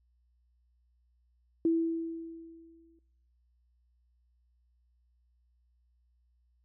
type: tone with exponential decay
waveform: sine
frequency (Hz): 329.6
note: E4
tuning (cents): 0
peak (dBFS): -22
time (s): 1.65-2.99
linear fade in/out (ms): 2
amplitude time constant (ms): 290
effects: noise-tail reverb RT60 0.7 s tail -23 dB re dry + added 60 Hz sine -67 dBFS peak until 6.64 s